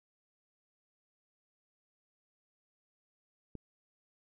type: click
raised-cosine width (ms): 3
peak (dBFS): -30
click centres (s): 3.553
effects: none